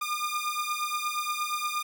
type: beating tone pair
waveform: sawtooth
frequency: 1206 / 1214.5 Hz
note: D6 / D#6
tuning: +46 / -42 cents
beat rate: 8.5 Hz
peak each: -28 dBFS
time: 0.01-1.83 s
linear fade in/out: 10 ms
effects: none